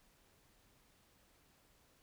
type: silence
effects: pink hiss -70 dBFS RMS until 2.02 s